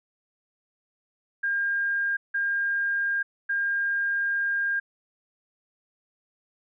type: tone bursts at uneven times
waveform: sine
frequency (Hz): 1609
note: G6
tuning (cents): +45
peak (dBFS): -23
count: 3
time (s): 1.43-2.17 / 2.34-3.23 / 3.49-4.8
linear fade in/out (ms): 10
effects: none